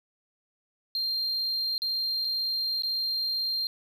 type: tone with dropouts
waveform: sine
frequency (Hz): 4186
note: C8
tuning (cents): 0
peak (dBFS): -24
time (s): 0.95-3.67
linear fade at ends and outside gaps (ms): 1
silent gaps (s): 1.78-1.819 / 2.247-2.25 / 2.822-2.834
effects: tanh soft clip ceiling -25 dBFS + 10-bit